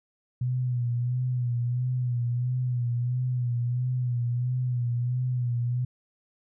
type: tone with vibrato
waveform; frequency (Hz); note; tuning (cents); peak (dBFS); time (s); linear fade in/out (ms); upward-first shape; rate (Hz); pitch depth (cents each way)
sine; 123.2; B2; -4; -24; 0.41-5.85; 5; sine; 1.5; 50
effects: none